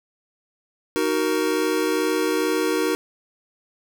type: chord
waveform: square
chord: D# minor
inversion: none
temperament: just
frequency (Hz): 311.1 / 373.4 / 466.7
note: D#4 / F#4 / A#4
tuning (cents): 0 / +16 / +2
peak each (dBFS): -25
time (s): 0.96-2.95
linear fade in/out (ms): 0
effects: none